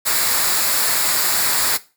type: noise with comb filter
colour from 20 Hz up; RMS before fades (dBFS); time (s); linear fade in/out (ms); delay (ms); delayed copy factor
white; -18; 0.05-1.78; 20; 0.33; -0.55
effects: noise-tail reverb RT60 0.3 s tail -17 dB re dry